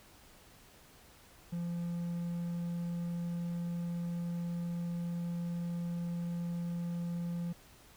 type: tone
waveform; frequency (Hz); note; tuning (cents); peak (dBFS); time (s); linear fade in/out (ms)
triangle; 172; F3; -26; -32; 1.52-7.53; 10
effects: pink hiss -59 dBFS RMS until 7.96 s